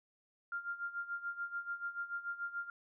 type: tone with tremolo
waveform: sine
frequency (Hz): 1396.9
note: F6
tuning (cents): 0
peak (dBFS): -35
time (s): 0.52-2.7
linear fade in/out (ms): 2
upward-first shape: sine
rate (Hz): 6.9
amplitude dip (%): 80
effects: none